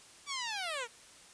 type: linear sweep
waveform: 10% pulse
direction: down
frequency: 1170 to 439.5 Hz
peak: -27 dBFS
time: 0.26-0.88 s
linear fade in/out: 50 ms
effects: white hiss -56 dBFS RMS until 1.33 s + resampled to 22050 Hz